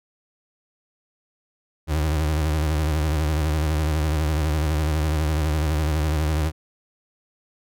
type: tone with vibrato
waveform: 35% pulse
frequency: 76.9 Hz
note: D#2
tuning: 20 cents flat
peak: -18 dBFS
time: 1.87-6.52 s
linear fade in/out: 50 ms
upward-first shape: sine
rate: 12 Hz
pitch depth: 76 cents each way
effects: none